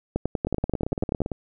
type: two click trains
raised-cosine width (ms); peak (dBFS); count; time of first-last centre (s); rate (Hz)
2; -10 / -14; 12 / 16; 0.16-1.218 / 0.47-1.317; 10.4 / 17.7
effects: none